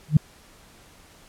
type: tone with exponential growth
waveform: sine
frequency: 151.1 Hz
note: D3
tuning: 50 cents sharp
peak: -7 dBFS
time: 0.08-0.17 s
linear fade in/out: 5 ms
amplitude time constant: 18 ms
effects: pink hiss -52 dBFS RMS until 1.28 s + low-pass 12000 Hz 12 dB/octave